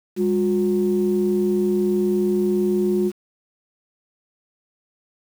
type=tone pair together; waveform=sine; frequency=201.9 / 360.6 Hz; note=G#3 / F#4; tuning=-49 / -45 cents; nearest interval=minor seventh; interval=1004 cents; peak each=-20 / -18 dBFS; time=0.16-3.12 s; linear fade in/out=50 ms; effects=tanh soft clip ceiling -10 dBFS + 7-bit